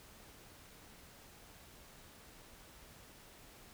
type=silence; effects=pink hiss -58 dBFS RMS until 3.73 s